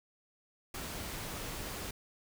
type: noise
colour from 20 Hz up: pink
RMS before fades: -41 dBFS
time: 0.74-1.91 s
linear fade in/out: 5 ms
effects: none